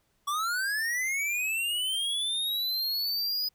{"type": "linear sweep", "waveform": "square", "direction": "up", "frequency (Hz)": [1126, 4995], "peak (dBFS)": -28, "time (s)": [0.27, 3.49], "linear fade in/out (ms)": 10, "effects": ["pink hiss -72 dBFS RMS until 3.54 s"]}